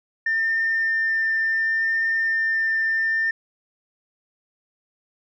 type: tone with vibrato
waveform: sine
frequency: 1800 Hz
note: A6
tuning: 39 cents sharp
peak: -18 dBFS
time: 0.26-3.31 s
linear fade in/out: 5 ms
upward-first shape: triangle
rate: 0.69 Hz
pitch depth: 8 cents each way
effects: tanh soft clip ceiling -15 dBFS